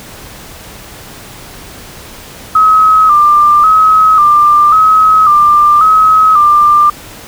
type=tone with vibrato; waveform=sine; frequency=1233 Hz; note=D#6; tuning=16 cents flat; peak=-3 dBFS; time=2.55-6.9 s; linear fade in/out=5 ms; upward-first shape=square; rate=0.92 Hz; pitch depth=60 cents each way; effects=pink hiss -31 dBFS RMS until 7.27 s